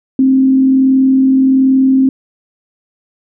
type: tone with frequency modulation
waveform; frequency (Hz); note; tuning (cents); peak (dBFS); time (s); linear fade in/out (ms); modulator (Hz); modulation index
sine; 264.5; C4; +19; -6; 0.19-2.09; 2; 41.3; 0.22
effects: none